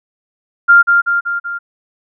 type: tone with echo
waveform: sine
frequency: 1396.9 Hz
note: F6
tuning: in tune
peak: -3 dBFS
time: 0.68-0.83 s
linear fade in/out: 20 ms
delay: 190 ms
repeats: 4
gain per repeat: -4 dB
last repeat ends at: 1.59 s
effects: none